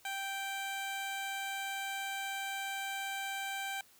15% pulse tone, 783 Hz, G5, 2 cents flat, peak -30 dBFS, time 0.05-3.81 s, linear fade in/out 2 ms, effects white hiss -63 dBFS RMS until 3.99 s

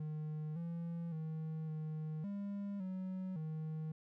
triangle tone with pitch steps, 153.7 / 168.8 / 158.2 / 155.7 / 201.1 / 186.8 / 157 Hz, D#3 / E3 / D#3 / D#3 / G3 / F#3 / D#3, -21 / +41 / +29 / +2 / +44 / +17 / +16 cents, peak -37 dBFS, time 0-3.92 s, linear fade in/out 5 ms, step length 560 ms, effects none

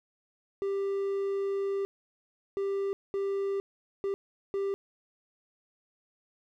triangle tone bursts at uneven times, 394.6 Hz, G4, 11 cents sharp, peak -26 dBFS, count 5, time 0.62-1.85 / 2.57-2.93 / 3.14-3.6 / 4.04-4.14 / 4.54-4.74 s, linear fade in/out 0 ms, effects none

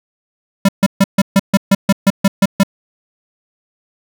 square tone bursts, 196.3 Hz, G3, 3 cents sharp, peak -7 dBFS, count 12, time 0.65-2.634 s, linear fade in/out 5 ms, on 37 ms, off 140 ms, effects none

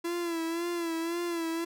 45% pulse tone with vibrato, 337.2 Hz, E4, 39 cents sharp, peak -30 dBFS, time 0.04-1.65 s, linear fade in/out 10 ms, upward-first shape sine, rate 1.9 Hz, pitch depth 54 cents each way, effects none

